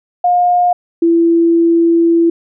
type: tone pair in turn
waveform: sine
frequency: 712 / 335.3 Hz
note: F5 / E4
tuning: +33 / +30 cents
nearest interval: octave + minor second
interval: 1303 cents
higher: first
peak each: -8 / -7 dBFS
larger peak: second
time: 0.24-0.73 / 1.02-2.3 s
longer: second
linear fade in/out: 5 ms
effects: none